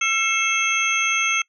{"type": "tone cluster", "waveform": "sine", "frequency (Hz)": [1345, 2169, 2637, 3270, 6300], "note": ["E6", "C#7", "E7", "G#7", "G8"], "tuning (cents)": [34, -38, 0, -28, 8], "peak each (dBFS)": [-25, -23, -23, -28, -26], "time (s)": [0.01, 1.42], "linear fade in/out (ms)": 5, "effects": ["noise-tail reverb RT60 0.1 s tail -24 dB re dry"]}